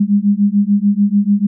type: beating tone pair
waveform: sine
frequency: 200 / 206.8 Hz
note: G3 / G#3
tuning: +35 / -7 cents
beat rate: 6.8 Hz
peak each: -13 dBFS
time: 0-1.47 s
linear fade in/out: 10 ms
effects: none